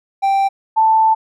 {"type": "tone pair in turn", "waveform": ["triangle", "sine"], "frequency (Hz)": [784, 883.3], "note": ["G5", "A5"], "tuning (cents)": [0, 6], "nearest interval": "major second", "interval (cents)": 206, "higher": "second", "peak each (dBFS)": [-10, -9], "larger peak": "second", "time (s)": [[0.22, 0.49], [0.76, 1.15]], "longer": "second", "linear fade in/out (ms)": 20, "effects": []}